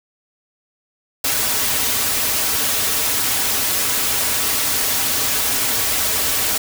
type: noise with comb filter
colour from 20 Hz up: white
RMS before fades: -19 dBFS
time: 1.24-6.58 s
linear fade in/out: 5 ms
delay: 5.7 ms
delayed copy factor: -0.55
effects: none